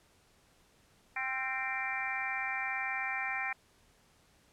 harmonic tone with a mistuned harmonic, 261.6 Hz, C4, in tune, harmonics 3 / 4 / 5 / 6 / 7 / 8 / 9, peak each -40 / -45 / -44 / -45 / -38 / -42 / -37 dBFS, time 1.16-3.53 s, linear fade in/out 5 ms, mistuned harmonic 5, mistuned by +44 cents, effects pink hiss -66 dBFS RMS until 4.52 s + low-pass 11000 Hz 12 dB/octave

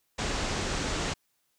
pink low-pass noise, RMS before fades -31 dBFS, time 0.18-1.14 s, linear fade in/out 10 ms, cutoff 7900 Hz, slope 48 dB/octave, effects white hiss -74 dBFS RMS until 1.58 s

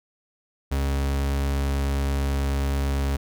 40% pulse tone, 69.2 Hz, C#2, 2 cents flat, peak -21 dBFS, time 0.71-3.17 s, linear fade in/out 10 ms, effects none

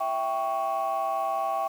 sine chord, C# diminished, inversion first, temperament equal with one note detuned, 659.3 / 784 / 1113.9 Hz, E5 / G5 / C#6, 0 / 0 / +8 cents, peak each -29 / -27 / -29 dBFS, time 0-1.68 s, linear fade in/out 10 ms, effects tanh soft clip ceiling -20 dBFS + 8-bit

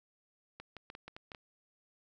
clicks, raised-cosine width 0.3 ms, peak -30 dBFS, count 8, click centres 0.6 / 0.767 / 0.901 / 0.951 / 1.08 / 1.165 / 1.318 / 1.348 s, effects none

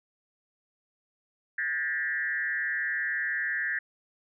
sine tone with frequency modulation, 1760 Hz, A6, in tune, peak -27 dBFS, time 1.58-3.79 s, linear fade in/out 5 ms, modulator 146 Hz, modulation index 1.2, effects none

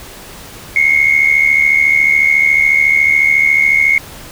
sine tone pair together, 2132 / 2206 Hz, C7 / C#7, +32 / -9 cents, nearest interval minor second, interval 59 cents, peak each -10 dBFS, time 0.76-3.98 s, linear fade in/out 2 ms, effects tanh soft clip ceiling 0 dBFS + pink hiss -33 dBFS RMS until 4.31 s

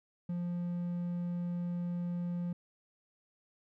triangle tone, 174.9 Hz, F3, 3 cents sharp, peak -31 dBFS, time 0.29-2.53 s, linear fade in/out 5 ms, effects none

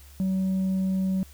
triangle tone with tanh clipping, 189.3 Hz, F#3, 40 cents sharp, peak -23 dBFS, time 0.2-1.23 s, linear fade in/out 0 ms, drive 7 dB, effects added 70 Hz sine -47 dBFS peak until 1.33 s + white hiss -54 dBFS RMS until 1.33 s

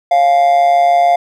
triangle tone with amplitude modulation, 698.5 Hz, F5, in tune, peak -3 dBFS, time 0.11-1.16 s, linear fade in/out 5 ms, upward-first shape sine, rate 146 Hz, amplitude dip 55%, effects none

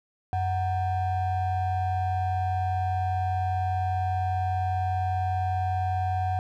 triangle ring-modulated tone, 417.5 Hz, G#4, 9 cents sharp, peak -19 dBFS, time 0.33-6.39 s, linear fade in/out 0 ms, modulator 325 Hz, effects none

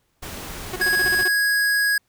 pink noise, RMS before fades -34 dBFS, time 0.22-1.24 s, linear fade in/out 10 ms
sawtooth tone bursts, 366.6 Hz, F#4, 16 cents flat, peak -22 dBFS, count 9, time 0.73-1.281 s, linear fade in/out 5 ms, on 31 ms, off 34 ms
square tone, 1658 Hz, G#6, 3 cents flat, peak -18 dBFS, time 0.81-1.98 s, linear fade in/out 5 ms
effects pink hiss -68 dBFS RMS until 2.08 s

